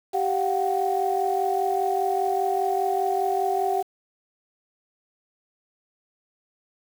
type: tone cluster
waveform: sine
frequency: 388.1 / 717 / 762 Hz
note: G4 / F5 / G5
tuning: -17 / +45 / -49 cents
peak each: -25 dBFS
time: 0.13-3.83 s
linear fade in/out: 20 ms
effects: tanh soft clip ceiling -12 dBFS + 7-bit